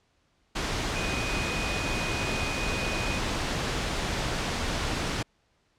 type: tone in noise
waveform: sine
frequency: 2489 Hz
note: D#7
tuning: in tune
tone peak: -34 dBFS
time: 0.95-3.19 s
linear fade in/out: 10 ms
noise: pink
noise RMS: -29 dBFS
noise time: 0.55-5.23 s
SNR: -8 dB
effects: pink hiss -69 dBFS RMS until 5.78 s + low-pass 6000 Hz 12 dB/octave